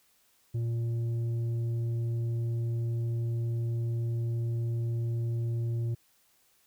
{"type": "tone with tanh clipping", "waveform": "triangle", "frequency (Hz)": 116.54, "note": "A#2", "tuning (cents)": 0, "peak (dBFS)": -29, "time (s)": [0.54, 5.95], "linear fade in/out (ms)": 10, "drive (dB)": 10, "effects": ["white hiss -67 dBFS RMS until 6.66 s"]}